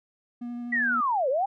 triangle tone with vibrato, 240.3 Hz, B3, 47 cents flat, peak -30 dBFS, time 0.41-1.01 s, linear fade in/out 10 ms, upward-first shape sine, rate 12 Hz, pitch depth 10 cents each way
sine linear two-way sweep, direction down then up, 1973 to 493.9 to 820 Hz, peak -22 dBFS, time 0.72-1.46 s, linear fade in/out 10 ms, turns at 1.29 s
effects none

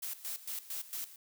blue noise with tremolo, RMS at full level -39 dBFS, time 0.02-1.16 s, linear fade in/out 10 ms, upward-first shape square, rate 4.4 Hz, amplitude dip 80%, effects none

